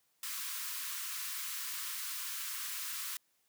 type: high-pass noise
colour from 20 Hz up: white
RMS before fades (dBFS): -40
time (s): 0.23-3.17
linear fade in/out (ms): 2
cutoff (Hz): 1000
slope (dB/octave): 96
effects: white hiss -75 dBFS RMS until 3.48 s + high-pass 80 Hz 12 dB/octave